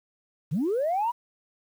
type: linear sweep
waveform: sine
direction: up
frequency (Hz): 123.47 to 987.8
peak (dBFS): -22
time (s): 0.51-1.12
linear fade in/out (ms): 20
effects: tanh soft clip ceiling -19 dBFS + 9-bit